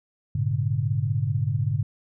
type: tone cluster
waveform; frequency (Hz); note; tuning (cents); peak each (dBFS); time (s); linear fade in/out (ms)
sine; 102 / 117.8 / 142.7; G#2 / A#2 / D3; -31 / +19 / -49; -26; 0.35-1.83; 5
effects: none